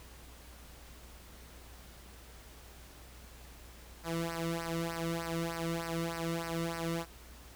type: tone with flanger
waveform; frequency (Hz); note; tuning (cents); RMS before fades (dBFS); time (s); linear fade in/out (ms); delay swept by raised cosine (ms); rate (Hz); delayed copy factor
sawtooth; 166.6; E3; +19; -36; 4.03-7.06; 50; 0.28 to 1.26; 3.3; -0.9
effects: added 60 Hz sine -53 dBFS peak until 7.55 s + pink hiss -55 dBFS RMS until 7.55 s